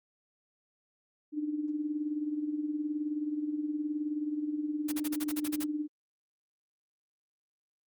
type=tone with tremolo; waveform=sine; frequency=300 Hz; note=D4; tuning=37 cents sharp; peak=-28 dBFS; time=1.32-5.88 s; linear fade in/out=50 ms; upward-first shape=sine; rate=19 Hz; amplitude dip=60%
type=noise bursts; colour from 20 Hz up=white; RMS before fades=-37 dBFS; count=10; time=4.88-5.642 s; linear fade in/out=10 ms; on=42 ms; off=38 ms
effects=Opus 48 kbps